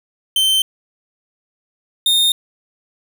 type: tone pair in turn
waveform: 45% pulse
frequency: 3100 / 3663 Hz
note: G7 / A#7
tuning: -20 / -31 cents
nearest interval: minor third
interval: 289 cents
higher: second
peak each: -12 dBFS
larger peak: neither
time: 0.36-0.62 / 2.06-2.32 s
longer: neither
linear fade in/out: 2 ms
effects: 9-bit